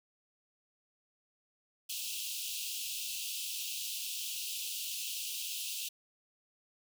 pink high-pass noise, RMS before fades -39 dBFS, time 1.89-5.89 s, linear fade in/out 10 ms, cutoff 2600 Hz, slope 96 dB/octave, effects none

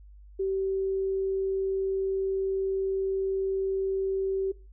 sine tone, 385.3 Hz, G4, 30 cents flat, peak -25 dBFS, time 0.39-4.52 s, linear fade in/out 10 ms, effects noise-tail reverb RT60 0.3 s tail -19 dB re dry + added 50 Hz sine -47 dBFS peak until 4.72 s

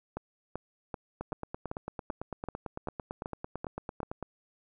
two click trains, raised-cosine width 1 ms, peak -21 / -22 dBFS, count 11 / 28, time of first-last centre 0.17-4.031 / 1.21-4.227 s, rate 2.59 / 8.95 Hz, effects none

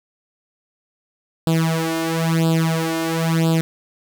sawtooth tone with flanger, 163.2 Hz, E3, 17 cents flat, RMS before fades -19 dBFS, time 1.47-3.61 s, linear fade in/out 0 ms, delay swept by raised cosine 0.24 to 2.84 ms, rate 0.99 Hz, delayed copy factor +0.9, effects none

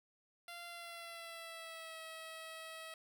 10% pulse tone with pitch glide, 691 to 644.7 Hz, F5 to E5, -19 to -39 cents, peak -39 dBFS, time 0.48-2.94 s, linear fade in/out 2 ms, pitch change -120 cents, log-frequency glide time 0.67-2 s, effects none

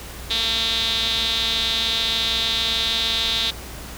sawtooth tone with band-pass filter, 226.6 Hz, A#3, 49 cents flat, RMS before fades -22 dBFS, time 0.3-3.51 s, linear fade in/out 10 ms, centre 3700 Hz, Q 7.1, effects added 60 Hz sine -37 dBFS peak until 3.97 s + pink hiss -37 dBFS RMS until 3.97 s

